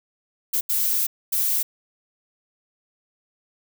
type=noise bursts at uneven times; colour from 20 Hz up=violet; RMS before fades=-22 dBFS; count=3; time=0.53-0.61 / 0.69-1.07 / 1.32-1.63 s; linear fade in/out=10 ms; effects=none